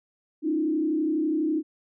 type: tone with frequency modulation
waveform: sine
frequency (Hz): 311.1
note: D#4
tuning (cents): 0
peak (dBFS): -22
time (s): 0.42-1.63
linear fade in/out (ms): 50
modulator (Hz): 32.1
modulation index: 0.85
effects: none